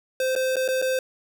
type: tone with dropouts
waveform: square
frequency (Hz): 519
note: C5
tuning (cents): -14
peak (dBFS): -22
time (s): 0.2-0.99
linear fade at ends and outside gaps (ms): 2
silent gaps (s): 0.353-0.361 / 0.558-0.566 / 0.679-0.686 / 0.817-0.823
effects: none